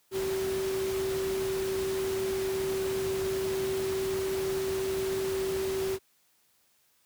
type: tone in noise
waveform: sine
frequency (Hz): 383.1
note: G4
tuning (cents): -40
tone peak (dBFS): -28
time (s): 0.11-5.99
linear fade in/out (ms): 50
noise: pink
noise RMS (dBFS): -38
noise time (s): 0.11-5.99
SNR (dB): +7
effects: white hiss -68 dBFS RMS until 7.05 s + high-pass 60 Hz 12 dB/octave